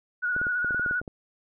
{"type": "tone with vibrato", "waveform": "sine", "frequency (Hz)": 1458, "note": "F#6", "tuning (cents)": -26, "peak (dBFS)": -24, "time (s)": [0.22, 1.01], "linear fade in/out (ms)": 20, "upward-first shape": "square", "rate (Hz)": 15, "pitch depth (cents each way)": 28}
{"type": "clicks", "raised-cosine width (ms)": 2, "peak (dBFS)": -24, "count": 11, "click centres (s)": [0.364, 0.415, 0.468, 0.646, 0.708, 0.746, 0.796, 0.862, 0.911, 1.015, 1.078]}
{"effects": []}